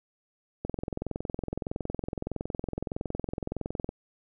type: click train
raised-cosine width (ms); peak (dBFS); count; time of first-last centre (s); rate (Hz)
2; -18; 71; 0.65-3.891; 21.6
effects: none